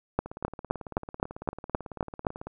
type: two click trains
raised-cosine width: 1 ms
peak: -10 / -24 dBFS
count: 9 / 41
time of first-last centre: 0.19-2.268 / 0.26-2.47 s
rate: 3.85 / 18.1 Hz
effects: none